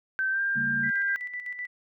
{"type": "tone with pitch glide", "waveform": "sine", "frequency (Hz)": [1547, 1593.3], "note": ["G6", "G6"], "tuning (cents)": [-23, 28], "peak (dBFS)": -24, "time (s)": [0.19, 1.16], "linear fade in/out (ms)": 0, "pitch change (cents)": 51, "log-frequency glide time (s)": [0.3, 0.41]}
{"type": "chord", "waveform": "sine", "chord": "G diminished", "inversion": "second", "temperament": "equal with one note detuned", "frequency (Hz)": [138.59, 196, 227.6], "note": ["Db3", "G3", "Bb3"], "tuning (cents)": [0, 0, -41], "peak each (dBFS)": [-37, -39, -34], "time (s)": [0.55, 0.91], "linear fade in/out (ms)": 20}
{"type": "tone with tremolo", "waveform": "sine", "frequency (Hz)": 1977, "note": "B6", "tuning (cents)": 1, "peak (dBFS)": -31, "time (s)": [0.83, 1.67], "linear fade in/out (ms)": 10, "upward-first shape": "square", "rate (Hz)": 7.9, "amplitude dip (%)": 55}
{"effects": []}